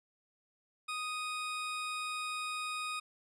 20% pulse tone, 1244.5 Hz, D#6, in tune, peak -31 dBFS, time 0.88-3 s, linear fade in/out 10 ms, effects resampled to 22050 Hz

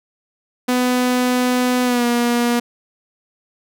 sawtooth tone with pitch glide, 249.6 to 239.2 Hz, B3 to A#3, +19 to +45 cents, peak -11 dBFS, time 0.68-2.6 s, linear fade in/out 10 ms, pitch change -74 cents, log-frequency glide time 1.84-2.05 s, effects none

